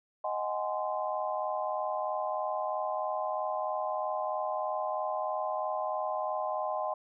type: chord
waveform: sine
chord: Ab dominant seventh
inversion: second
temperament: just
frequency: 623 / 747.5 / 830.6 / 1038.3 Hz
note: Eb5 / Gb5 / Ab5 / C6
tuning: +2 / +17 / 0 / -14 cents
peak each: -34 / -36 / -37 / -36 dBFS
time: 0.24-6.94 s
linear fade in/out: 5 ms
effects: none